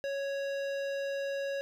sine tone with hard clipping, 554.4 Hz, C#5, in tune, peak -34 dBFS, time 0.04-1.61 s, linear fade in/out 0 ms, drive 15 dB, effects none

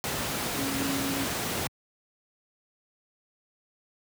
sine tone in noise, 274.6 Hz, C#4, 16 cents flat, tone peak -30 dBFS, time 0.59-1.25 s, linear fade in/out 0 ms, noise pink, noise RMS -30 dBFS, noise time 0.04-1.67 s, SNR -3 dB, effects high-pass 100 Hz 12 dB/octave

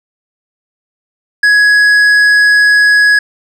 sine tone with tanh clipping, 1673 Hz, G#6, 12 cents sharp, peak -6 dBFS, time 1.43-3.19 s, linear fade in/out 5 ms, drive 8 dB, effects none

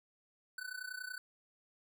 square tone with amplitude modulation, 1500 Hz, F#6, 23 cents sharp, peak -39 dBFS, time 0.58-1.18 s, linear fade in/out 2 ms, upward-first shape sine, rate 30.5 Hz, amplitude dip 85%, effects none

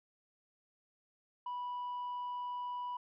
sine tone, 983 Hz, B5, 8 cents flat, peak -35 dBFS, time 1.46-2.97 s, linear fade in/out 5 ms, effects tanh soft clip ceiling -36 dBFS

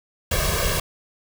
pink noise with comb filter, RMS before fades -22 dBFS, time 0.31-0.8 s, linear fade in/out 5 ms, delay 1.8 ms, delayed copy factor +1, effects none

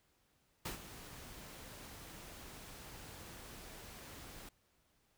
pink noise with ADSR envelope, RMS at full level -40 dBFS, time 0.65-4.49 s, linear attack 7 ms, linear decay 120 ms, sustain -12 dB, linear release 3 ms, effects pink hiss -75 dBFS RMS until 5.17 s

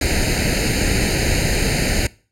pink noise with comb filter, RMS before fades -18 dBFS, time 0.01-2.07 s, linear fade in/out 5 ms, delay 0.44 ms, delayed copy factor +0.9, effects noise-tail reverb RT60 0.4 s tail -22 dB re dry + low-pass 10000 Hz 12 dB/octave

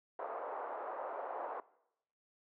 pink band-pass noise, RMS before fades -42 dBFS, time 0.19-1.6 s, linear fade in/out 2 ms, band 500 to 1100 Hz, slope 24 dB/octave, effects noise-tail reverb RT60 0.8 s tail -20 dB re dry + high-pass 300 Hz 12 dB/octave

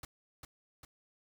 pink noise with echo, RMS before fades -45 dBFS, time 0.03-0.05 s, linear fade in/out 2 ms, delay 400 ms, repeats 2, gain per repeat -4 dB, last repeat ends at 0.85 s, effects none

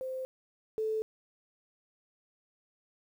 sine tone pair in turn, 520 / 437.3 Hz, C5 / A4, -11 / -11 cents, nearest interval minor third, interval 300 cents, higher first, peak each -34 / -29 dBFS, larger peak second, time 0.01-0.25 / 0.78-1.02 s, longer neither, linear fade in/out 0 ms, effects 10-bit

